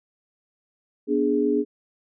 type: chord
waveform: sine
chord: G# diminished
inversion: first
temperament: equal with one note detuned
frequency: 245.8 / 293.7 / 415.3 Hz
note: B3 / D4 / G#4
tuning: -8 / 0 / 0 cents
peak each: -25 / -23 / -22 dBFS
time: 1.07-1.65 s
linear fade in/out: 50 ms
effects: none